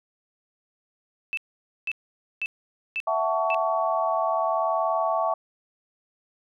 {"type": "tone bursts", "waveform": "sine", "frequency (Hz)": 2637, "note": "E7", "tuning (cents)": 0, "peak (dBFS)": -25, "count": 5, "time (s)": [1.33, 3.545], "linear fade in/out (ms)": 0, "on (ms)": 43, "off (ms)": 500}
{"type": "chord", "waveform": "sine", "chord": "F# minor seventh", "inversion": "third", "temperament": "equal with one note detuned", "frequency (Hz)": [659.3, 740, 880, 1124.2], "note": ["E5", "F#5", "A5", "C#6"], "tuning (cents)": [0, 0, 0, 24], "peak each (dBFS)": [-25, -29, -29, -27], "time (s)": [3.07, 5.34], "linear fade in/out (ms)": 5}
{"effects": []}